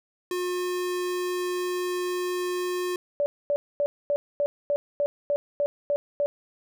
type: tone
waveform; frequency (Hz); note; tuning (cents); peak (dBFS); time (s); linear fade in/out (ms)
square; 359.8; F#4; -48; -27; 0.31-2.96; 2
type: tone bursts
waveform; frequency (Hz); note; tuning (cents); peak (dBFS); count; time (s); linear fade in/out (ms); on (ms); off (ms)
sine; 577; D5; -31; -21; 11; 3.2-6.26; 0; 60; 240
effects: none